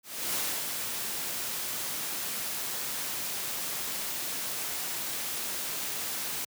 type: noise with ADSR envelope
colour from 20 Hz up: white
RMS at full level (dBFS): -30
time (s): 0.03-6.45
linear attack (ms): 310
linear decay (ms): 300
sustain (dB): -4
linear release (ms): 7
effects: high-pass 100 Hz 12 dB/octave